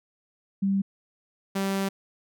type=tone pair in turn; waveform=sine / sawtooth; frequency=195.8 / 194.92 Hz; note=G3 / G3; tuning=-2 / -10 cents; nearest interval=unison; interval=8 cents; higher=first; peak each=-21 dBFS; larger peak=neither; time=0.62-0.82 / 1.55-1.89 s; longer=second; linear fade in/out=10 ms; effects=none